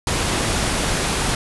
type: low-pass noise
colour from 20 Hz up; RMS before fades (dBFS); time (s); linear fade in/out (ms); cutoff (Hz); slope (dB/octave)
pink; -21; 0.07-1.35; 2; 11000; 96
effects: none